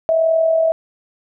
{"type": "tone with amplitude modulation", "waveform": "sine", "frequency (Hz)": 650, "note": "E5", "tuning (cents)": -24, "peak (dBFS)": -10, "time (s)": [0.09, 0.72], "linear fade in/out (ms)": 0, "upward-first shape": "sine", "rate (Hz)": 41.1, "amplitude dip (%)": 45, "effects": []}